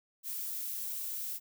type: noise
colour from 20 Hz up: violet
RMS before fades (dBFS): -38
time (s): 0.23-1.4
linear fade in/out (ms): 50
effects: none